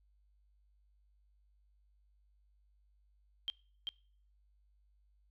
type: tone with echo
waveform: sine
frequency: 3176 Hz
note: G7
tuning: 22 cents sharp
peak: -33 dBFS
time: 3.48-3.5 s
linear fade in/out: 0 ms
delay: 390 ms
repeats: 1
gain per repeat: -2 dB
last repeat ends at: 3.89 s
effects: noise-tail reverb RT60 0.5 s tail -23 dB re dry + added 50 Hz sine -67 dBFS peak until 5.3 s